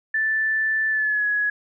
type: tone with pitch glide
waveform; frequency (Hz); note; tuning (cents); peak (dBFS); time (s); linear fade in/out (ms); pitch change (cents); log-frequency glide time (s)
sine; 1760 to 1678.6; A6 to G#6; 0 to +18; -19; 0.14-1.5; 5; -82; 0.89-1.26
effects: none